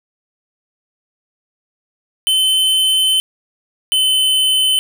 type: tone pair in turn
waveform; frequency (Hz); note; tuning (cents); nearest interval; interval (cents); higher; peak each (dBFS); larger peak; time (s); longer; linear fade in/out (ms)
square; 3061 / 3046; G7 / F#7; -42 / +50; unison; 8; first; -12; neither; 2.27-3.2 / 3.92-4.79; first; 0
effects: none